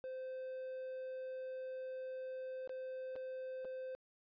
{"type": "tone with dropouts", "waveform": "triangle", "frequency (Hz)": 518, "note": "C5", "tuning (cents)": -17, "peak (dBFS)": -40, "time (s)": [0.04, 3.95], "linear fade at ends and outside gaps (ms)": 0, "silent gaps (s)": [[2.675, 2.694], [3.156, 3.162], [3.647, 3.652]], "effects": ["resampled to 11025 Hz"]}